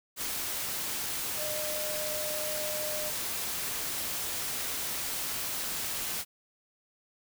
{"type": "tone in noise", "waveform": "sine", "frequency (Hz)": 609, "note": "D#5", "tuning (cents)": -37, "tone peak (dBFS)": -36, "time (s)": [1.36, 3.12], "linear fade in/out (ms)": 50, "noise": "white", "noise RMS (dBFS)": -34, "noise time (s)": [0.16, 6.25], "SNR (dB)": -5, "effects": []}